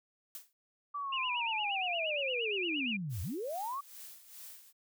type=noise with exponential decay; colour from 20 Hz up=blue; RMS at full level=-41 dBFS; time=0.35-0.53 s; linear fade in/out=1 ms; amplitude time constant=37 ms
type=linear two-way sweep; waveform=sine; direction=down then up; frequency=1167 to 78.3 to 1167 Hz; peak=-35 dBFS; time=0.94-3.81 s; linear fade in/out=10 ms; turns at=3.22 s
type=tone with vibrato; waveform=sine; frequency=2637 Hz; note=E7; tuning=in tune; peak=-33 dBFS; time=1.12-2.97 s; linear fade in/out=10 ms; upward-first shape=sine; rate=8.6 Hz; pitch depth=180 cents each way
type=noise with tremolo; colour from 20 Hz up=blue; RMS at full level=-48 dBFS; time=3.09-4.73 s; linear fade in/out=50 ms; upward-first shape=sine; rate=2.4 Hz; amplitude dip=70%
effects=none